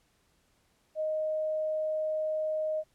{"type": "tone", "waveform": "sine", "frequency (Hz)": 622.3, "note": "D#5", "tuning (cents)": 0, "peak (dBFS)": -28, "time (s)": [0.95, 2.84], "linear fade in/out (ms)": 50, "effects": ["pink hiss -70 dBFS RMS until 2.94 s", "low-pass 12000 Hz 12 dB/octave"]}